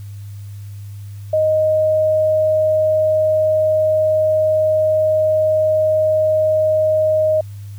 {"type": "tone", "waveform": "sine", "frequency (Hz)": 623, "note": "D#5", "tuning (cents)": 2, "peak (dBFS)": -12, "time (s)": [1.33, 7.41], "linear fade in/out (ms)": 5, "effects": ["added 101 Hz sine -29 dBFS peak until 7.78 s", "white hiss -51 dBFS RMS until 7.78 s"]}